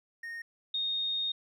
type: tone pair in turn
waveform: triangle / sine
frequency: 1850 / 3700 Hz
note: A#6 / A#7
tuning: -14 / -14 cents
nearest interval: octave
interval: 1200 cents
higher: second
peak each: -36 / -29 dBFS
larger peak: second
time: 0.23-0.42 / 0.74-1.32 s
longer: second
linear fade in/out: 5 ms
effects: none